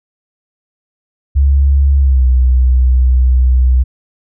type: tone with pitch glide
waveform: sine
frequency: 69.3 to 63.18 Hz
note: C#2 to B1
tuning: 0 to +40 cents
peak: -6 dBFS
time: 1.35-3.84 s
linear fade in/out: 20 ms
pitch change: -160 cents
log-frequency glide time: 1.98-2.26 s
effects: none